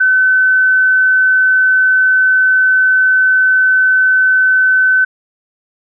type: tone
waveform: sine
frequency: 1519 Hz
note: F#6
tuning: 45 cents sharp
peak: -7 dBFS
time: 0-5.05 s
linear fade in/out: 10 ms
effects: none